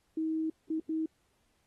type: tone bursts at uneven times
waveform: sine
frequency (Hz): 318.2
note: D#4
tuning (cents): +39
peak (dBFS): -29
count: 3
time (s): 0.17-0.5 / 0.7-0.8 / 0.89-1.06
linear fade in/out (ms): 5
effects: pink hiss -74 dBFS RMS until 1.66 s + AAC 32 kbps